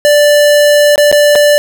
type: tone with dropouts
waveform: square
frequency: 587.3 Hz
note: D5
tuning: in tune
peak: -5 dBFS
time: 0.05-1.58 s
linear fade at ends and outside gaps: 0 ms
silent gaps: 0.958-0.979 / 1.115-1.126 / 1.353-1.357 s
effects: 7-bit